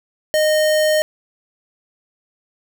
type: tone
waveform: square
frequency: 616 Hz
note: D#5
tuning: 17 cents flat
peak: -14 dBFS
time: 0.34-1.02 s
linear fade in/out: 0 ms
effects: none